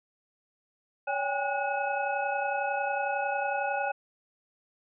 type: tone cluster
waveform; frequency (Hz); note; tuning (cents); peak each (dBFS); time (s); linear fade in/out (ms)
sine; 565 / 785 / 816 / 1459 / 2564; C#5 / G5 / G#5 / F#6 / E7; +33 / +2 / -31 / -25 / -49; -33 / -35 / -31 / -34 / -38; 1.07-3.92; 10
effects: none